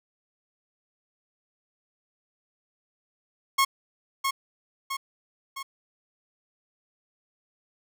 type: tone with echo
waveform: sawtooth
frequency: 1088 Hz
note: C#6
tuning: 33 cents flat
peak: -15 dBFS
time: 3.58-3.65 s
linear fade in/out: 10 ms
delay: 660 ms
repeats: 3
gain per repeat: -5 dB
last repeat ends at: 5.63 s
effects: none